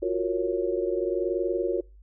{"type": "chord", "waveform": "sine", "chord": "Gb major seventh", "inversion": "third", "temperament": "equal", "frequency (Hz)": [349.2, 370, 466.2, 554.4], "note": ["F4", "Gb4", "Bb4", "Db5"], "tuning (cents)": [0, 0, 0, 0], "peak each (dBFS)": [-29, -28, -30, -31], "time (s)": [0.02, 1.81], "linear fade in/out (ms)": 10, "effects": ["noise-tail reverb RT60 0.3 s tail -26 dB re dry", "added 50 Hz sine -48 dBFS peak until 2.02 s"]}